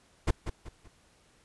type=noise with echo; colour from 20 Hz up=brown; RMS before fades=-22 dBFS; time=0.27-0.31 s; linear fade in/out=10 ms; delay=190 ms; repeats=3; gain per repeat=-9 dB; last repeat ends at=0.88 s; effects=pink hiss -64 dBFS RMS until 1.44 s + resampled to 24000 Hz